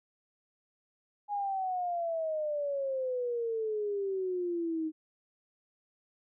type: exponential sweep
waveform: sine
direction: down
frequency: 830.6 to 311 Hz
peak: -30 dBFS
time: 1.28-4.92 s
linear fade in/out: 50 ms
effects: none